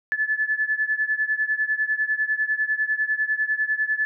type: beating tone pair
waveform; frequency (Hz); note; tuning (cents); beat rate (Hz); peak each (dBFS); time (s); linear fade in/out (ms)
sine; 1728 / 1738; A6 / A6; -32 / -22; 10; -23 / -25; 0.12-4.05; 0
effects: none